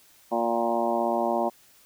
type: harmonic tone with a mistuned harmonic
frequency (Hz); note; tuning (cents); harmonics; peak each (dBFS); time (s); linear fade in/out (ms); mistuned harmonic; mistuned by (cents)
117.1; A#2; +8; 2 / 3 / 4 / 5 / 6 / 7 / 8 / 9; -31 / -30 / -38 / -28 / -29 / -31 / -31 / -38; 0.31-1.5; 20; 7; -34
effects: white hiss -57 dBFS RMS until 1.85 s